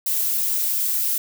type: noise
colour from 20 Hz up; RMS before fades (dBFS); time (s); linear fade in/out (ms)
violet; -22; 0.06-1.18; 5
effects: none